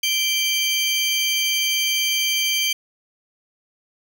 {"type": "tone pair together", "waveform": "30% pulse", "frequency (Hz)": [2349, 3136], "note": ["D7", "G7"], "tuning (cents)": [0, 0], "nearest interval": "perfect fourth", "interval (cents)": 500, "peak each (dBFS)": [-20, -18], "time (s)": [0.03, 2.73], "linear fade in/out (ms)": 5, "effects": []}